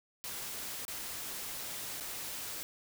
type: noise with dropouts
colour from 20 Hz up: white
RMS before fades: -41 dBFS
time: 0.24-2.63 s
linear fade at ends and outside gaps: 0 ms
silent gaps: 0.851-0.881 / 2-2.007 s
effects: none